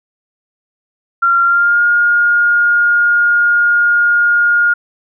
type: tone with pitch glide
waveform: sine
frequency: 1379 to 1422.7 Hz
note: F6 to F6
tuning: -22 to +32 cents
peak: -8 dBFS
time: 1.22-4.74 s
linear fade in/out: 10 ms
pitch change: +54 cents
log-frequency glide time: 1.44-1.82 s
effects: none